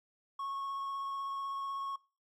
triangle tone with vibrato, 1099 Hz, C#6, 15 cents flat, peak -34 dBFS, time 0.39-1.96 s, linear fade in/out 5 ms, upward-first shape sine, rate 16 Hz, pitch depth 11 cents each way, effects noise-tail reverb RT60 0.3 s tail -20 dB re dry + MP3 96 kbps

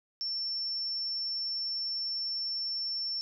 sine tone, 5410 Hz, E8, 44 cents sharp, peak -31 dBFS, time 0.21-3.21 s, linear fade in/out 0 ms, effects none

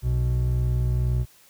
triangle tone pair together, 61.74 / 123.69 Hz, B1 / B2, 0 / +3 cents, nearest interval octave, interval 1203 cents, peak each -21 / -21 dBFS, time 0.02-1.26 s, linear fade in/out 50 ms, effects white hiss -55 dBFS RMS until 1.49 s

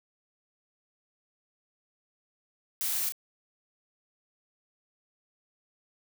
blue noise with echo, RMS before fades -31 dBFS, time 2.81-3.09 s, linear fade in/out 0 ms, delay 32 ms, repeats 1, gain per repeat -6 dB, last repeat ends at 3.122 s, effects none

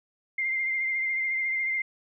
sine tone with vibrato, 2100 Hz, C7, 6 cents sharp, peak -25 dBFS, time 0.38-1.82 s, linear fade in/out 5 ms, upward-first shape triangle, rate 14 Hz, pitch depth 33 cents each way, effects none

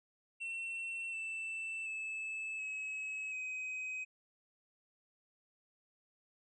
triangle tone with pitch steps, 2704 / 2658 / 2612 / 2567 / 2523 Hz, E7 / E7 / E7 / E7 / D#7, +43 / +14 / -17 / -47 / +23 cents, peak -37 dBFS, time 0.4-4.05 s, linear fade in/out 20 ms, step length 730 ms, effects resampled to 22050 Hz

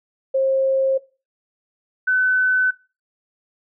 sine tone pair in turn, 534 / 1510.4 Hz, C5 / F#6, +35 / +35 cents, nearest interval octave + tritone, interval 1800 cents, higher second, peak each -15 dBFS, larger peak neither, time 0.34-0.98 / 2.07-2.71 s, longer neither, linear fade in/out 10 ms, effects noise-tail reverb RT60 0.3 s tail -19 dB re dry

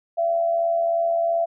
sine tone with amplitude modulation, 674 Hz, E5, 38 cents sharp, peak -16 dBFS, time 0.17-1.46 s, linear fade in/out 20 ms, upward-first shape sine, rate 82.9 Hz, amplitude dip 50%, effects none

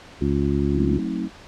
harmonic tone, 70.5 Hz, C#2, 30 cents sharp, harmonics 1 / 2 / 3 / 4 / 5, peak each -25 / -25 / -25 / -25 / -25 dBFS, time 0.21-0.99 s, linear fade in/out 5 ms
sine chord, F# diminished seventh, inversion none, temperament just, 185 / 222 / 266.4 / 319.7 Hz, F#3 / A3 / C4 / Eb4, 0 / +16 / +31 / +47 cents, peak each -29 dBFS, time 0.73-1.3 s, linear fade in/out 50 ms
effects pink hiss -44 dBFS RMS until 1.47 s + low-pass 5000 Hz 12 dB/octave

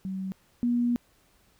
sine tone pair in turn, 190 / 240.5 Hz, F#3 / B3, +46 / -46 cents, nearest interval major third, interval 408 cents, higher second, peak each -30 / -22 dBFS, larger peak second, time 0.05-0.32 / 0.63-0.96 s, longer second, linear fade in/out 0 ms, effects pink hiss -64 dBFS RMS until 1.59 s

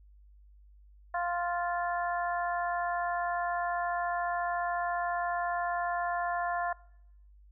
harmonic tone, 349.2 Hz, F4, in tune, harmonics 2 / 3 / 4 / 5, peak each -31 / -35 / -39 / -38 dBFS, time 1.14-6.73 s, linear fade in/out 5 ms, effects noise-tail reverb RT60 0.8 s tail -23 dB re dry + added 50 Hz sine -54 dBFS peak until 7.51 s

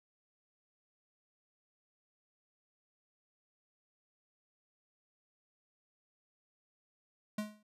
square tone with exponential decay, 211.6 Hz, G#3, 33 cents sharp, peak -33 dBFS, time 7.38-7.63 s, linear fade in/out 5 ms, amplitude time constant 54 ms, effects noise-tail reverb RT60 0.1 s tail -25 dB re dry + resampled to 32000 Hz

